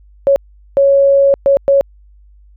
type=tone bursts at uneven times; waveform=sine; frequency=554.4 Hz; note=C#5; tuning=in tune; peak=-6 dBFS; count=4; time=0.27-0.36 / 0.77-1.34 / 1.46-1.57 / 1.68-1.81 s; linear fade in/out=0 ms; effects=added 50 Hz sine -41 dBFS peak until 2.56 s